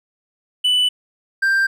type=tone pair in turn; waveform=triangle; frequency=2982 / 1579.7 Hz; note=F#7 / G6; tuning=+13 / +13 cents; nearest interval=major seventh; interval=1100 cents; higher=first; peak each=-12 dBFS; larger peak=neither; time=0.64-0.89 / 1.42-1.67 s; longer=neither; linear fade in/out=10 ms; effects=none